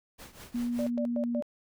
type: noise with tremolo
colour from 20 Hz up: pink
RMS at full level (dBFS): -45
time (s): 0.18-0.91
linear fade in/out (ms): 20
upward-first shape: triangle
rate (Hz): 5.2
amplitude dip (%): 85
type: tone with pitch glide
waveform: sine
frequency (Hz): 240.1 to 238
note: B3 to A#3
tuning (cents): -49 to +36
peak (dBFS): -28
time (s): 0.54-1.41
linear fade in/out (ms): 10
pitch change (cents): -15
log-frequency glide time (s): 0.79-1.24
type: clicks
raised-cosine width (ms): 0.2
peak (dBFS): -35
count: 3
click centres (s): 0.558 / 0.873 / 0.98
type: tone bursts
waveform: sine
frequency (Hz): 587.3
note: D5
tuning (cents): 0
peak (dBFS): -31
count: 4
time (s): 0.79-1.424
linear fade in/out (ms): 0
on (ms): 76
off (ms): 110
effects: none